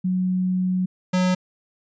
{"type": "tone pair in turn", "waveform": ["sine", "square"], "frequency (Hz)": [184.1, 183.2], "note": ["F#3", "F#3"], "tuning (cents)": [-8, -17], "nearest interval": "unison", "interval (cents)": 9, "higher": "first", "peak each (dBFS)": [-19, -18], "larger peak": "second", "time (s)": [[0.04, 0.86], [1.13, 1.35]], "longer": "first", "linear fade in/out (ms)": 10, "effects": ["resampled to 16000 Hz"]}